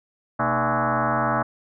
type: tone with frequency modulation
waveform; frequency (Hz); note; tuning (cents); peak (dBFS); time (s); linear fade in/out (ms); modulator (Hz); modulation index
sine; 230; A#3; -23; -19; 0.39-1.43; 10; 179; 7.2
effects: none